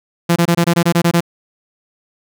sawtooth tone bursts, 170.7 Hz, F3, 39 cents flat, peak -6 dBFS, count 10, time 0.29-1.207 s, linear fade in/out 10 ms, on 71 ms, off 23 ms, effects none

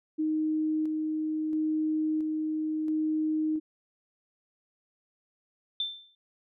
sine tone with tremolo, 311.1 Hz, D#4, in tune, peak -25 dBFS, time 0.18-3.6 s, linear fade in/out 20 ms, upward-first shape square, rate 0.74 Hz, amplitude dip 25%
sine tone with exponential decay, 3554 Hz, A7, 17 cents sharp, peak -25 dBFS, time 5.8-6.15 s, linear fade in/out 2 ms, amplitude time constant 75 ms
effects none

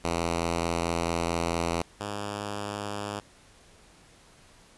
5% pulse tone pair in turn, 84.5 / 102.68 Hz, E2 / G#2, +43 / -19 cents, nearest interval minor third, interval 338 cents, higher second, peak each -15 / -21 dBFS, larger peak first, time 0.04-1.82 / 2-3.2 s, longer first, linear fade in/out 5 ms, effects pink hiss -56 dBFS RMS until 4.77 s + resampled to 24000 Hz

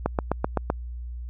click train, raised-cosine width 1 ms, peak -8 dBFS, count 6, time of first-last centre 0.06-0.701 s, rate 7.8 Hz, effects added 60 Hz sine -32 dBFS peak until 1.29 s

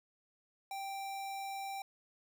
square tone, 784 Hz, G5, in tune, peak -40 dBFS, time 0.71-1.82 s, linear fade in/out 2 ms, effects 13-bit

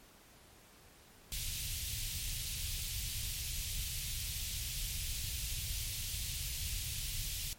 pink band-stop noise, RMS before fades -39 dBFS, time 1.32-7.53 s, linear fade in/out 0 ms, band 120 to 2700 Hz, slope 24 dB/octave, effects pink hiss -60 dBFS RMS until 7.58 s + MP3 64 kbps

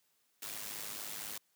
white noise with amplitude modulation, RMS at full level -40 dBFS, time 0.42-1.38 s, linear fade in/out 5 ms, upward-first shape sine, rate 104 Hz, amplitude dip 65%, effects white hiss -75 dBFS RMS until 1.55 s + high-pass 100 Hz 12 dB/octave

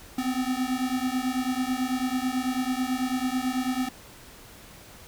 square beating tone pair, 251.5 / 260.6 Hz, B3 / C4, +32 / -7 cents, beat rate 9.1 Hz, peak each -29 dBFS, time 0.18-3.89 s, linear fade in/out 5 ms, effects pink hiss -48 dBFS RMS until 5.07 s

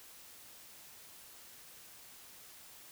silence, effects white hiss -55 dBFS RMS until 2.91 s

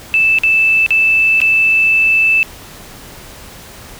sine tone with dropouts, 2637 Hz, E7, in tune, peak -8 dBFS, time 0.14-2.43 s, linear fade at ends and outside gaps 0 ms, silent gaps 0.386-0.435 / 0.863-0.906 / 1.403-1.416 s, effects pink hiss -35 dBFS RMS until 3.99 s

